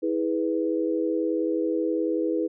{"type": "chord", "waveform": "sine", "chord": "E major", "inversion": "none", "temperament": "equal with one note detuned", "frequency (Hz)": [323.6, 415.3, 493.9], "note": ["E4", "G#4", "B4"], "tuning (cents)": [-32, 0, 0], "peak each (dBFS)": [-25, -29, -28], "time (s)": [0.02, 2.48], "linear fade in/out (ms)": 20, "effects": []}